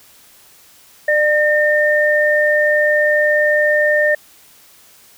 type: tone pair together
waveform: sine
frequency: 599 / 1817.4 Hz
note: D5 / A#6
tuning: +34 / -44 cents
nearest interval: octave + perfect fifth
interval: 1922 cents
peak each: -14 dBFS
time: 1.08-4.15 s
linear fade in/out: 5 ms
effects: white hiss -47 dBFS RMS until 5.17 s